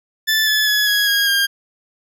20% pulse tone with pitch steps, 1754 / 1723.9 / 1694.3 / 1665.1 / 1636.5 / 1608.4 Hz, A6 / A6 / G#6 / G#6 / G#6 / G6, -6 / -36 / +34 / +4 / -26 / +44 cents, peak -9 dBFS, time 0.27-1.47 s, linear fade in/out 20 ms, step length 200 ms, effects none

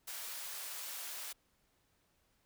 white high-pass noise, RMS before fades -44 dBFS, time 0.07-1.33 s, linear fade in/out 10 ms, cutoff 650 Hz, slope 12 dB/octave, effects pink hiss -75 dBFS RMS until 2.45 s

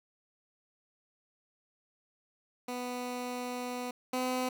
15% pulse tone pair in turn, 247.6 / 254.3 Hz, B3 / C4, +5 / -49 cents, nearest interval unison, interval 46 cents, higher second, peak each -29 / -24 dBFS, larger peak second, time 2.68-3.91 / 4.13-4.49 s, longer first, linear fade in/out 5 ms, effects none

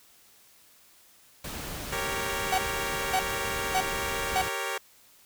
pink noise, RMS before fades -37 dBFS, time 1.44-4.49 s, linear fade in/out 5 ms
10% pulse chord, G diminished, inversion none, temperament equal with one note detuned, 392 / 464.6 / 554.4 Hz, G4 / Bb4 / Db5, 0 / -6 / 0 cents, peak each -26 dBFS, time 1.92-4.78 s, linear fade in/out 5 ms
45% pulse tone bursts, 754 Hz, F#5, 32 cents sharp, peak -23 dBFS, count 4, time 2.52-4.418 s, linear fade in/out 5 ms, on 62 ms, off 550 ms
effects white hiss -58 dBFS RMS until 5.25 s

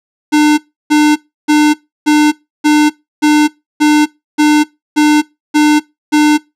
square tone bursts, 300 Hz, D4, 37 cents sharp, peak -6 dBFS, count 11, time 0.32-6.38 s, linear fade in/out 20 ms, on 260 ms, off 320 ms, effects noise-tail reverb RT60 0.2 s tail -21 dB re dry + low-pass 9000 Hz 12 dB/octave

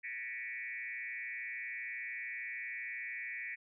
sine tone with frequency modulation, 2093 Hz, C7, in tune, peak -39 dBFS, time 0.03-3.56 s, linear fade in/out 20 ms, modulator 127 Hz, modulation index 2.4, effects none

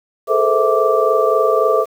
sine tone cluster, 425.5 / 449.2 / 515 / 652 / 1170 Hz, G#4 / A4 / C5 / E5 / D6, +42 / +36 / -28 / -19 / -7 cents, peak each -18 dBFS, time 0.27-1.86 s, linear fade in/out 50 ms, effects 7-bit

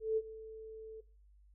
sine tone with ADSR envelope, 440.4 Hz, A4, 2 cents sharp, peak -27 dBFS, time 0-1.01 s, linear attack 170 ms, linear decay 45 ms, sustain -18 dB, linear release 11 ms, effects noise-tail reverb RT60 0.4 s tail -19 dB re dry + added 50 Hz sine -60 dBFS peak until 1.54 s

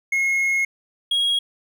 triangle tone pair in turn, 2163 / 3295 Hz, C#7 / G#7, -43 / -14 cents, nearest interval perfect fifth, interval 729 cents, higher second, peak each -16 dBFS, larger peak neither, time 0.12-0.65 / 1.11-1.39 s, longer first, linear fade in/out 5 ms, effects none

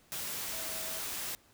sine tone in noise, 645 Hz, E5, 38 cents flat, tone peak -48 dBFS, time 0.53-0.99 s, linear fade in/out 0 ms, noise white, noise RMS -38 dBFS, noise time 0.12-1.35 s, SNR -13 dB, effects pink hiss -64 dBFS RMS until 1.53 s

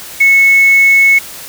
sine tone with quantisation, 2200 Hz, C#7, 14 cents flat, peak -4 dBFS, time 0.2-1.19 s, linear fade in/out 10 ms, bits 4, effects white hiss -29 dBFS RMS until 1.48 s

